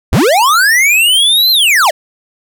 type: linear two-way sweep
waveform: square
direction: up then down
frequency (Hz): 32.29 to 4186 to 533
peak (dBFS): -7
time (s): 0.12-1.91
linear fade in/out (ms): 10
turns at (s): 1.51
effects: none